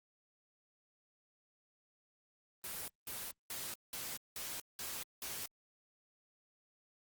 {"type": "noise bursts", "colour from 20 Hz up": "white", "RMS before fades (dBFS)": -43, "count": 7, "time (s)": [2.64, 5.46], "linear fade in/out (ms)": 2, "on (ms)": 240, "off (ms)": 190, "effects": ["Opus 24 kbps"]}